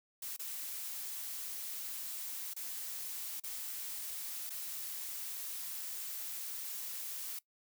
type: noise with dropouts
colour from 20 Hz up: blue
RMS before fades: -42 dBFS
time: 0.22-7.39 s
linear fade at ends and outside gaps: 5 ms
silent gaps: 0.365-0.393 / 2.537-2.563 / 3.4-3.436 / 4.496-4.503 s
effects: noise-tail reverb RT60 0.1 s tail -20 dB re dry